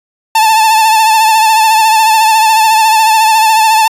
45% pulse tone with vibrato, 880 Hz, A5, in tune, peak -5 dBFS, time 0.35-3.88 s, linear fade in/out 5 ms, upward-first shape triangle, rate 14 Hz, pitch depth 52 cents each way, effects resampled to 32000 Hz

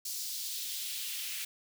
white noise with high-pass filter sweep, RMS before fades -38 dBFS, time 0.05-1.45 s, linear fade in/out 5 ms, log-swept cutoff 5000 to 2400 Hz, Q 1.8, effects none

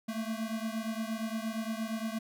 square beating tone pair, 219.3 / 227.9 Hz, A3 / A#3, -6 / -39 cents, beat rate 8.6 Hz, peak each -36 / -38 dBFS, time 0.08-2.19 s, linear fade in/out 10 ms, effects none

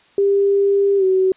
sine tone with pitch glide, 398.4 to 376.7 Hz, G4 to F#4, +28 to +31 cents, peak -12 dBFS, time 0.18-1.32 s, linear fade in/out 2 ms, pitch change -97 cents, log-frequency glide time 0.97-1.04 s, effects white hiss -53 dBFS RMS until 1.36 s + resampled to 8000 Hz

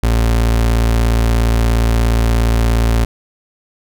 35% pulse tone, 57 Hz, A#1, 38 cents flat, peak -9 dBFS, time 0.03-3.05 s, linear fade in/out 5 ms, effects none

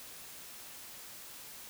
silence, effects white hiss -49 dBFS RMS until 1.69 s

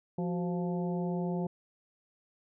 harmonic tone with a mistuned harmonic, 174.61 Hz, F3, in tune, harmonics 1 / 2 / 3 / 4 / 5, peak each -31 / -37 / -41 / -43 / -45 dBFS, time 0.18-1.47 s, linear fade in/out 5 ms, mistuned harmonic 2, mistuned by +89 cents, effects none

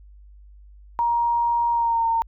sine tone with pitch glide, 942 to 914.7 Hz, A#5 to A#5, +18 to -33 cents, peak -18 dBFS, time 0.99-2.22 s, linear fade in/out 0 ms, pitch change -51 cents, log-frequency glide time 1.71-2.05 s, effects added 50 Hz sine -44 dBFS peak until 2.27 s

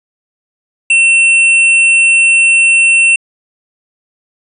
square tone, 2700 Hz, E7, 41 cents sharp, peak -6 dBFS, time 0.9-3.16 s, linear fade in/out 5 ms, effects resampled to 24000 Hz

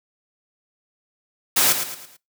white noise with echo, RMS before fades -17 dBFS, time 1.56-1.73 s, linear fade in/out 10 ms, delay 110 ms, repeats 4, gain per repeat -8 dB, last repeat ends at 2.17 s, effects noise-tail reverb RT60 0.2 s tail -22 dB re dry + high-pass 150 Hz 12 dB/octave

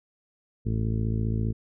harmonic tone, 55 Hz, A1, in tune, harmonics 1 / 2 / 3 / 4 / 5 / 6 / 7 / 8, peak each -30 / -26 / -36 / -32 / -41 / -40 / -43 / -42 dBFS, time 0.65-1.53 s, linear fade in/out 20 ms, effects none

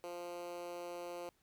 10% pulse tone with high-pass filter, 174.61 Hz, F3, in tune, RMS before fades -45 dBFS, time 0.04-1.29 s, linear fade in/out 0 ms, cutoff 430 Hz, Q 4, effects pink hiss -75 dBFS RMS until 1.42 s

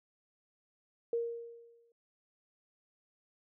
sine tone with exponential decay, 467.1 Hz, A#4, 3 cents sharp, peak -28 dBFS, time 1.13-1.92 s, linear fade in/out 2 ms, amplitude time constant 170 ms, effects none

